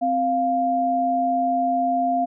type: tone pair together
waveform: sine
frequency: 260.8 / 698.5 Hz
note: C4 / F5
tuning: -5 / 0 cents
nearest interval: octave + perfect fourth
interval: 1705 cents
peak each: -25 / -19 dBFS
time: 0.01-2.26 s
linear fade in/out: 20 ms
effects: none